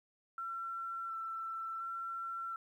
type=tone with vibrato; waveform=sine; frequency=1345 Hz; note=E6; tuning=34 cents sharp; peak=-38 dBFS; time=0.38-2.56 s; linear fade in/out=2 ms; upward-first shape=square; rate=0.7 Hz; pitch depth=11 cents each way; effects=12-bit